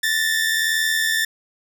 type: tone pair together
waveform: sawtooth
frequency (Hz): 1760 / 1841.4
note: A6 / A#6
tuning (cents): 0 / -22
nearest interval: minor second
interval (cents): 78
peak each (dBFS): -16 / -20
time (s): 0.03-1.25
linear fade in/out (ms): 5
effects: none